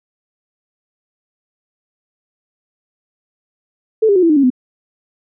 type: tone with pitch steps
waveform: sine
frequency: 440 / 401.2 / 365.7 / 333.5 / 304 / 277.2 / 252.7 Hz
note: A4 / G4 / F#4 / E4 / D#4 / C#4 / B3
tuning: 0 / +40 / -20 / +20 / -40 / 0 / +40 cents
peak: -8 dBFS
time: 4.02-4.503 s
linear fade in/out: 10 ms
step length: 69 ms
effects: none